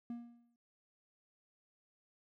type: tone with exponential decay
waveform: triangle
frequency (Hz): 236.9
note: A#3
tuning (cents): +28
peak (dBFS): -36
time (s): 0.1-0.56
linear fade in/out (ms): 2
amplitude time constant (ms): 100
effects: none